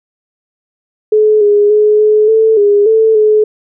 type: tone with pitch steps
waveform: sine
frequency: 428.3 / 412.6 / 423.1 / 426.6 / 442.4 / 409 / 442.7 / 427.6 Hz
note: A4 / G#4 / G#4 / G#4 / A4 / G#4 / A4 / A4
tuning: -47 / -11 / +32 / +46 / +9 / -26 / +11 / -49 cents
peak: -5 dBFS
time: 1.12-3.44 s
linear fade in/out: 5 ms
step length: 290 ms
effects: none